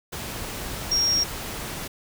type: tone in noise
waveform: sine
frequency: 5588 Hz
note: F8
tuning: in tune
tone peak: -19 dBFS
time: 0.91-1.24 s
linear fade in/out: 10 ms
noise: pink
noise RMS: -33 dBFS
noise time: 0.12-1.88 s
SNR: +11 dB
effects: none